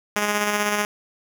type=tone with tremolo; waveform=5% pulse; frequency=207.7 Hz; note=G#3; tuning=in tune; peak=-8 dBFS; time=0.16-0.85 s; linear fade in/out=2 ms; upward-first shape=square; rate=16 Hz; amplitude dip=30%; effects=none